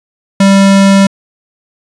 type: tone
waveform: square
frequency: 196 Hz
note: G3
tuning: in tune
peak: -4 dBFS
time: 0.4-1.07 s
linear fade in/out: 5 ms
effects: resampled to 22050 Hz